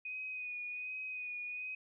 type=tone with vibrato; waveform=sine; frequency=2489 Hz; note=D#7; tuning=in tune; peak=-39 dBFS; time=0.05-1.75 s; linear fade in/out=5 ms; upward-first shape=sine; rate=1.3 Hz; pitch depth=27 cents each way; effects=none